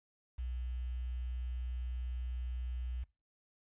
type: tone with quantisation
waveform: sine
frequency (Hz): 61.6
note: B1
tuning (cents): -4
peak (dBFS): -36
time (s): 0.38-3.04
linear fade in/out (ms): 10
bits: 10
effects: noise-tail reverb RT60 0.3 s tail -22 dB re dry + resampled to 8000 Hz